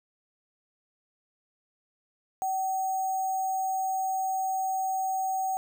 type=tone with sample-and-hold; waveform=sine; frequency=760 Hz; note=F#5; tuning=46 cents sharp; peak=-26 dBFS; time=2.42-5.57 s; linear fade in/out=0 ms; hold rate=7350 Hz; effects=none